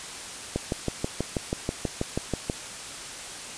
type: click train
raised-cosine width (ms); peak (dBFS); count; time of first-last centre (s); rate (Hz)
2; -12; 13; 0.56-2.499; 6.19
effects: white hiss -38 dBFS RMS until 3.57 s + resampled to 22050 Hz